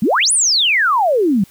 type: exponential two-way sweep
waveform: sine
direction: up then down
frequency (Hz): 179.9 to 10220 to 179.9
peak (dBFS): -11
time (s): 0.02-1.44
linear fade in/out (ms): 5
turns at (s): 0.32
effects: white hiss -48 dBFS RMS until 1.5 s